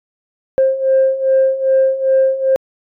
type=beating tone pair; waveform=sine; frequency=529 / 531.5 Hz; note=C5 / C5; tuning=+19 / +27 cents; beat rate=2.5 Hz; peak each=-15 / -11 dBFS; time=0.58-2.56 s; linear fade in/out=0 ms; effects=tanh soft clip ceiling -5 dBFS